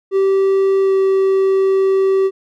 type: tone with pitch glide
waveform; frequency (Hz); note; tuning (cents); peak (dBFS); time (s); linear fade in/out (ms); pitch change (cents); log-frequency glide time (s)
triangle; 388 to 385.3; G4 to G4; -18 to -30; -9; 0.11-2.31; 50; -12; 0.82-0.93
effects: none